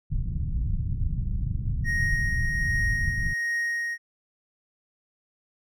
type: low-pass noise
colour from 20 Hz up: pink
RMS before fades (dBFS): -27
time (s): 0.1-3.34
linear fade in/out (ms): 20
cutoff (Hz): 150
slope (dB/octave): 24
type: tone with tremolo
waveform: triangle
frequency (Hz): 1872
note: A#6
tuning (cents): +7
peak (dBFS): -22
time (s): 1.84-3.98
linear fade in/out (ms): 50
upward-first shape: triangle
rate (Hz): 1.3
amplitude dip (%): 40
effects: none